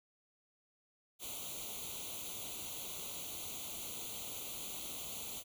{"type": "noise with comb filter", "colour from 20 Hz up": "white", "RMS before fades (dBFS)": -44, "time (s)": [1.19, 5.44], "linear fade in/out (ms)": 50, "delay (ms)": 0.29, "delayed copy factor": 1, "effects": []}